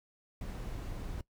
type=noise; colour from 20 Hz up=brown; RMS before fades=-40 dBFS; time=0.41-1.21 s; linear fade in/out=2 ms; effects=noise-tail reverb RT60 0.1 s tail -19 dB re dry